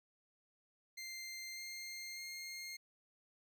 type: tone with pitch steps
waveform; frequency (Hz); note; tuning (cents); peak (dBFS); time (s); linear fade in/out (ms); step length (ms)
20% pulse; 2093 / 2110 / 2127; C7 / C7 / C7; 0 / +14 / +28; -40; 0.97-2.77; 10; 600
effects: none